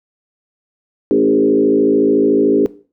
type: tone with frequency modulation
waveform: sine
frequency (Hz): 349.2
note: F4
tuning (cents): 0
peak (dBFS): -9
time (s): 1.11-2.66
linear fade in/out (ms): 0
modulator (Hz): 53.7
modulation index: 1.9
effects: noise-tail reverb RT60 0.4 s tail -18 dB re dry